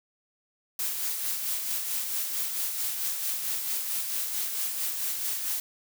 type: noise with tremolo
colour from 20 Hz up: blue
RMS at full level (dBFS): -29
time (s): 0.79-5.6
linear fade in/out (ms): 2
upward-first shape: sine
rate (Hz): 4.5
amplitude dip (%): 40
effects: none